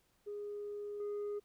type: tone with level steps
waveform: sine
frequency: 412.2 Hz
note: G#4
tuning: 13 cents flat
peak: -39 / -34 dBFS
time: 0.26-1.4 s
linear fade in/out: 20 ms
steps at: 1 s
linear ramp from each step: 2 ms
effects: tanh soft clip ceiling -36 dBFS + pink hiss -74 dBFS RMS until 1.44 s